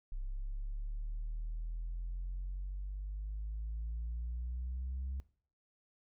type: exponential sweep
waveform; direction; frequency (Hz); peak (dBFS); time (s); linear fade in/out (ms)
sine; up; 32.7 to 67; -35; 0.12-5.2; 0
effects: noise-tail reverb RT60 0.5 s tail -19 dB re dry + tanh soft clip ceiling -34 dBFS